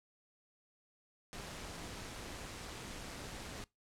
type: noise with amplitude modulation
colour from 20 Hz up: pink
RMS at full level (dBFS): -44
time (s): 1.33-3.64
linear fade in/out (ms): 0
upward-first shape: sine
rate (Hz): 206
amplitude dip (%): 50
effects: noise-tail reverb RT60 0.2 s tail -23 dB re dry + low-pass 9000 Hz 12 dB/octave